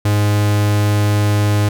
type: tone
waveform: 45% pulse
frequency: 103.83 Hz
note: G#2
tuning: in tune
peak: -12 dBFS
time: 0.05-1.69 s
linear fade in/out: 5 ms
effects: none